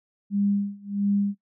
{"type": "tone with tremolo", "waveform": "sine", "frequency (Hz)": 201.5, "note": "G3", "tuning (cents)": 48, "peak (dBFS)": -19, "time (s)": [0.3, 1.35], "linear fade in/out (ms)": 50, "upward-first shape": "sine", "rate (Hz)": 1.5, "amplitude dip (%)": 95, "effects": ["noise-tail reverb RT60 0.1 s tail -18 dB re dry"]}